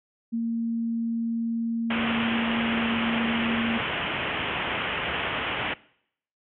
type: tone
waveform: sine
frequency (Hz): 230.1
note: A#3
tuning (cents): -22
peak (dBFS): -24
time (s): 0.32-3.79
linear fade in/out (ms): 20
type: low-pass noise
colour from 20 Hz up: white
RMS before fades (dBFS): -29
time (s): 1.9-5.74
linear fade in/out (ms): 5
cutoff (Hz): 3200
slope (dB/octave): 96
effects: noise-tail reverb RT60 0.7 s tail -22 dB re dry + high-pass 60 Hz 12 dB/octave